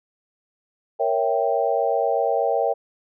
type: chord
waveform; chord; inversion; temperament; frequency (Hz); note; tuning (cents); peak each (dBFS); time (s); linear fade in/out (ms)
sine; A# diminished seventh; none; equal; 466.2 / 554.4 / 659.3 / 784; A#4 / C#5 / E5 / G5; 0 / 0 / 0 / 0; -24; 0.99-2.74; 20
effects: none